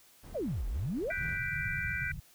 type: noise with tremolo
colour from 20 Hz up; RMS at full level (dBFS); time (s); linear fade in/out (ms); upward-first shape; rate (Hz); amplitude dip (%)
brown; -46; 0.23-1.38; 10; sine; 4.1; 25
type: exponential two-way sweep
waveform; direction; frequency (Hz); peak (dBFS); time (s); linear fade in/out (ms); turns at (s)
sine; down then up; 732 to 38.01 to 732; -31; 0.34-1.12; 20; 0.67
type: chord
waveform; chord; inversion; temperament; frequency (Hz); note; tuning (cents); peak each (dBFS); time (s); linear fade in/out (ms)
sine; G major seventh; third; equal; 1480 / 1568 / 1975.5 / 2349; F#6 / G6 / B6 / D7; 0 / 0 / 0 / 0; -38; 1.1-2.12; 5
type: low-pass noise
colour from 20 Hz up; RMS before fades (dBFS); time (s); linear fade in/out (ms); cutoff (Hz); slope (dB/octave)
white; -40; 1.17-2.2; 5; 170; 96
effects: white hiss -61 dBFS RMS until 2.34 s